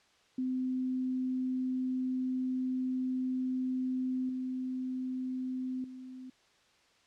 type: tone with level steps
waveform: sine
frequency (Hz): 256.7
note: C4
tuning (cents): -33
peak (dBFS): -30 / -33 / -43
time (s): 0.38-6.3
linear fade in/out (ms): 5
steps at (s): 4.29 / 5.84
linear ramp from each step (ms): 2
effects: white hiss -66 dBFS RMS until 7.06 s + low-pass 5000 Hz 12 dB/octave